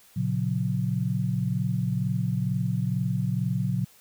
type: chord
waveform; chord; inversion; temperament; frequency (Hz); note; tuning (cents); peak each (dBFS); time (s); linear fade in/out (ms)
sine; F# major; first; equal with one note detuned; 116.54 / 138.59 / 180.98; A#2 / C#3 / F#3; 0 / 0 / -38; -28; 0.16-3.85; 10
effects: white hiss -56 dBFS RMS until 4 s